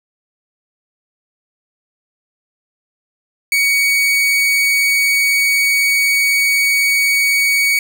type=tone; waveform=40% pulse; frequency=2246 Hz; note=C#7; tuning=22 cents sharp; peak=-11 dBFS; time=3.52-7.79 s; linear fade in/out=2 ms; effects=none

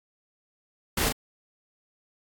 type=noise with echo; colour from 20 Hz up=pink; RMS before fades=-26 dBFS; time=0.97-1.09 s; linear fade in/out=5 ms; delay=35 ms; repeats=1; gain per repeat=-3 dB; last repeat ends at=1.125 s; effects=AAC 64 kbps

